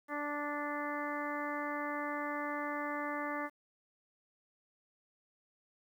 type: harmonic tone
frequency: 292.7 Hz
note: D4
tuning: 6 cents flat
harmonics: 1 / 2 / 3 / 4 / 5 / 6 / 7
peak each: -41 / -42 / -43 / -41 / -48 / -43 / -46 dBFS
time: 0.08-3.5 s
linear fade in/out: 50 ms
effects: 11-bit